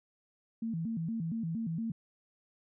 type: tone with vibrato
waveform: sine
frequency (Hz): 193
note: G3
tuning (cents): -27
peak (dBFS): -32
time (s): 0.62-1.92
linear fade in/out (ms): 5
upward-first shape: square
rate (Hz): 4.3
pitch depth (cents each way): 280
effects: none